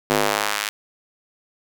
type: tone with high-pass filter sweep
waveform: square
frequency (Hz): 51.91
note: G#1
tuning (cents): 0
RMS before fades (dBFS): -22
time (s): 0.1-0.69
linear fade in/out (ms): 0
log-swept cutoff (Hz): 320 to 2000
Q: 0.85
effects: none